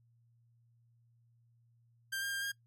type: tone with pitch steps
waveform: sawtooth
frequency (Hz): 1583 / 1607 / 1597 / 1618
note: G6 / G6 / G6 / G#6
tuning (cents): +17 / +43 / +32 / -46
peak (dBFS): -32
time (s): 2.12-2.52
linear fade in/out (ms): 10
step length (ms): 100
effects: noise-tail reverb RT60 0.1 s tail -19 dB re dry + added 117 Hz sine -66 dBFS peak until 2.66 s